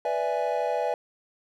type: chord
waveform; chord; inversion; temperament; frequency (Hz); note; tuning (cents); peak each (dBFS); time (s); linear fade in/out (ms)
triangle; E dominant seventh; second; equal; 493.9 / 587.3 / 659.3 / 830.6; B4 / D5 / E5 / G#5; 0 / 0 / 0 / 0; -28; 0.05-0.94; 2
effects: none